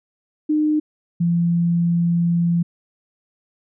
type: tone pair in turn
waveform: sine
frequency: 304.5 / 170.89 Hz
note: D#4 / F3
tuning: -37 / -37 cents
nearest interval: minor seventh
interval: 1000 cents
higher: first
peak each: -15 dBFS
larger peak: neither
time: 0.49-0.8 / 1.2-2.63 s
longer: second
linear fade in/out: 10 ms
effects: none